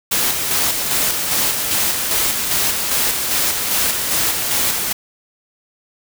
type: noise with tremolo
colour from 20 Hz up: white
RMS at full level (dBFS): -17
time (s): 0.11-4.93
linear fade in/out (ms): 10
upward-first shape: square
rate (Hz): 2.5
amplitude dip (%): 35
effects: none